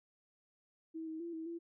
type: tone with pitch steps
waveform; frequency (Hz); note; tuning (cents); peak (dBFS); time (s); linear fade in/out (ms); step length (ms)
sine; 323.1 / 318.1 / 339.6 / 322.3 / 337.5; E4 / D#4 / F4 / E4 / E4; -35 / +38 / -48 / -39 / +41; -40; 0.94-1.59; 20; 130
effects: none